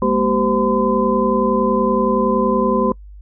sine tone cluster, 205.9 / 236.6 / 386.2 / 513 / 1019 Hz, G#3 / A#3 / G4 / C5 / C6, -15 / +26 / -26 / -34 / -46 cents, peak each -20 dBFS, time 0.02-2.92 s, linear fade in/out 2 ms, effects noise-tail reverb RT60 0.1 s tail -25 dB re dry + added 50 Hz sine -35 dBFS peak until 3.21 s

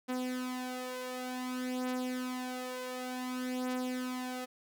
sawtooth beating tone pair, 252.8 / 253.35 Hz, B3 / B3, +41 / +44 cents, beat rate 0.55 Hz, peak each -33 / -36 dBFS, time 0.08-4.46 s, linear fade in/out 20 ms, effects none

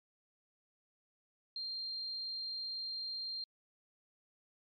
sine tone, 4186 Hz, C8, in tune, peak -38 dBFS, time 1.56-3.44 s, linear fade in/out 2 ms, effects MP3 96 kbps

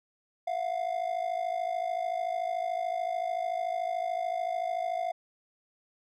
triangle ring-modulated tone, 700 Hz, F5, 4 cents sharp, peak -24 dBFS, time 0.47-5.12 s, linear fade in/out 5 ms, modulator 26.8 Hz, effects none

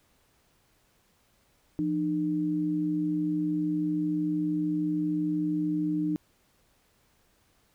sine tone pair together, 170.98 / 304 Hz, F3 / D#4, -36 / -40 cents, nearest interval minor seventh, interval 996 cents, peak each -32 / -26 dBFS, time 1.79-6.16 s, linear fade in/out 0 ms, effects pink hiss -67 dBFS RMS until 7.74 s

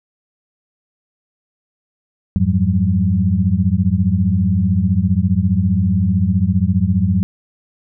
sine tone cluster, 87.9 / 102.4 / 179 / 194.2 Hz, F2 / G#2 / F3 / G3, +12 / -24 / +43 / -16 cents, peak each -18 dBFS, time 2.36-7.23 s, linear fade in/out 0 ms, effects none

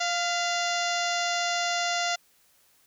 harmonic tone with a mistuned harmonic, 698.5 Hz, F5, in tune, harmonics 1 / 2 / 3 / 4 / 5 / 6 / 7 / 8 / 9 / 10, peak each -29 / -32 / -34 / -35 / -36 / -37 / -37 / -38 / -39 / -39 dBFS, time 0-2.16 s, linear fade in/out 10 ms, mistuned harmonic 3, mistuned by -56 cents, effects white hiss -63 dBFS RMS until 2.86 s

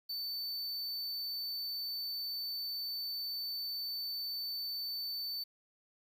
square tone, 4529 Hz, C#8, 36 cents sharp, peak -37 dBFS, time 0.09-5.44 s, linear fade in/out 10 ms, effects 11-bit

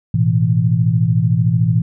sine chord, A suspended second, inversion none, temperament equal, 110 / 123.47 / 164.81 Hz, A2 / B2 / E3, 0 / 0 / 0 cents, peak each -16 dBFS, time 0.14-1.82 s, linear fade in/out 5 ms, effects none

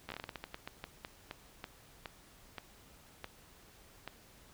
slowing click train, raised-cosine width 0.3 ms, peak -25 dBFS, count 20, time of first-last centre 0.09-4.077 s, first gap 13 ms, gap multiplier 1.26, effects pink hiss -60 dBFS RMS until 4.53 s

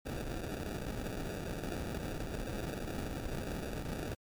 pink noise with sample-and-hold, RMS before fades -39 dBFS, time 0.05-4.15 s, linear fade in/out 20 ms, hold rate 1050 Hz, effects MP3 96 kbps

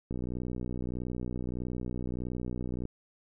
click train, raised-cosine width 3 ms, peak -23 dBFS, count 170, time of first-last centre 0.11-2.854 s, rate 61.6 Hz, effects none

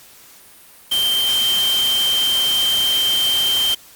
sine tone in noise, 3136 Hz, G7, in tune, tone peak -15 dBFS, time 0.91-3.75 s, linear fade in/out 10 ms, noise white, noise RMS -25 dBFS, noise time 0.91-3.75 s, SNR +7 dB, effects white hiss -45 dBFS RMS until 3.95 s + Opus 48 kbps

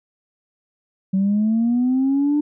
sine linear sweep, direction up, 188.4 to 298.8 Hz, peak -14 dBFS, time 1.13-2.41 s, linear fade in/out 10 ms, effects tanh soft clip ceiling -12 dBFS

